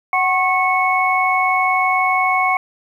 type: tone cluster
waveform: sine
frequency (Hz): 748 / 1088 / 2207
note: F#5 / C#6 / C#7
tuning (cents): +19 / -33 / -8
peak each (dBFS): -18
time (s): 0.13-2.57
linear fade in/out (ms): 2
effects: 8-bit